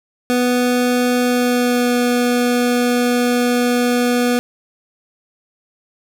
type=tone with pitch glide; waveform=25% pulse; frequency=246.9 to 244.2 Hz; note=B3 to B3; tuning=0 to -19 cents; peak=-10 dBFS; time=0.3-4.39 s; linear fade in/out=0 ms; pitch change=-19 cents; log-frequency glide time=1.2-1.95 s; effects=none